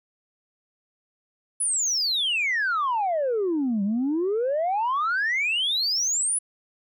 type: exponential two-way sweep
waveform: sine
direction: down then up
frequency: 10310 to 192.8 to 10310 Hz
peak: -20 dBFS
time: 1.6-6.39 s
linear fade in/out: 10 ms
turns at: 3.83 s
effects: tanh soft clip ceiling -19 dBFS